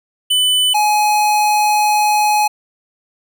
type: tone pair in turn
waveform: square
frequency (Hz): 3000 / 841.8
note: F#7 / G#5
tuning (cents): +23 / +23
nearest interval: octave + minor seventh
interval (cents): 2200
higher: first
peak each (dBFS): -12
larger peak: neither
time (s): 0.3-0.74 / 0.74-2.48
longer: second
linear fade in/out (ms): 10
effects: none